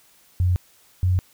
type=tone pair in turn; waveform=sine; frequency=90.1 / 91.36 Hz; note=F#2 / F#2; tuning=-45 / -21 cents; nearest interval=unison; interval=24 cents; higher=second; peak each=-16 dBFS; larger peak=neither; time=0.4-0.56 / 1.03-1.19 s; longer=neither; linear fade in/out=0 ms; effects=white hiss -56 dBFS RMS until 1.33 s